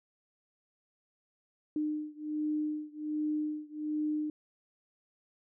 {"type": "beating tone pair", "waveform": "sine", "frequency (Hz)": [302.9, 304.2], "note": ["D#4", "D#4"], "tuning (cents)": [-46, -39], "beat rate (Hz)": 1.3, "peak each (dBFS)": [-34, -35], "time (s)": [1.76, 4.3], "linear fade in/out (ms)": 2, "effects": []}